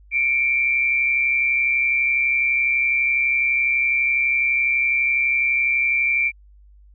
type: tone pair together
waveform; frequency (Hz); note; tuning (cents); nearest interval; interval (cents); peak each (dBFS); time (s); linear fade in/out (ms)
sine; 2217 / 2349; C#7 / D7; 0 / 0; minor second; 100; -25 / -17; 0.11-6.32; 50
effects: added 50 Hz sine -46 dBFS peak until 6.94 s